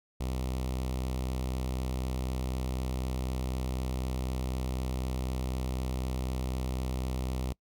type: tone with notch filter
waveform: sawtooth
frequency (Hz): 64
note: C2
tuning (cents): -38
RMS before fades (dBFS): -33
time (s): 0.2-7.53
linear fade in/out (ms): 10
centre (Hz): 1600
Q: 1.4
effects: noise-tail reverb RT60 0.1 s tail -24 dB re dry